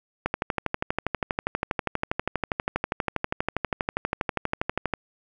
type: click train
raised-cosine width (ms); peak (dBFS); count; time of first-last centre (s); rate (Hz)
0.5; -9; 59; 0.26-4.937; 12.4
effects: none